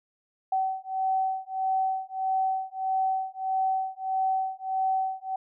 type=beating tone pair; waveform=sine; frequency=761 / 762.6 Hz; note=F#5 / G5; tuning=+48 / -48 cents; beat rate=1.6 Hz; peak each=-28 dBFS; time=0.52-5.36 s; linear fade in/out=5 ms; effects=none